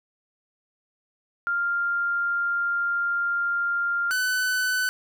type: tone pair in turn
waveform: sine / 45% pulse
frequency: 1396.9 / 1503.7 Hz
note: F6 / F#6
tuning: 0 / +28 cents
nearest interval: minor second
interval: 128 cents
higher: second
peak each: -22 dBFS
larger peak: neither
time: 1.47-4.11 / 4.11-4.89 s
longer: first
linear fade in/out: 0 ms
effects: none